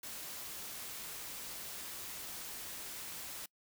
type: noise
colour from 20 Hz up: white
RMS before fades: -45 dBFS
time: 0.03-3.46 s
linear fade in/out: 5 ms
effects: noise-tail reverb RT60 0.1 s tail -25 dB re dry